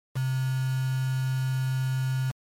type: tone with quantisation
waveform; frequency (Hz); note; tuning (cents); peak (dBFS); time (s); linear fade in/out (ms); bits
sine; 130.81; C3; 0; -24; 0.15-2.32; 20; 6
effects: MP3 64 kbps